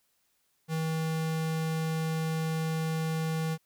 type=tone; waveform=square; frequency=160.2 Hz; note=E3; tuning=49 cents flat; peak=-29 dBFS; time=0.68-3.58 s; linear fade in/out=50 ms; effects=white hiss -73 dBFS RMS until 3.65 s